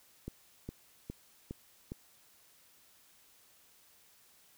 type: click train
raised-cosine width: 3 ms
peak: -27 dBFS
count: 5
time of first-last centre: 0.28-1.919 s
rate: 2.44 Hz
effects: white hiss -64 dBFS RMS until 4.57 s